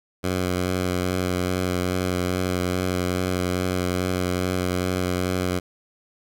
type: tone with vibrato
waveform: 10% pulse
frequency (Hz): 91.1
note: F#2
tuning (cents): -26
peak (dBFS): -14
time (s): 0.23-5.6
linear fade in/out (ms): 20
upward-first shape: sine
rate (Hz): 2.4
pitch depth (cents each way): 19
effects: none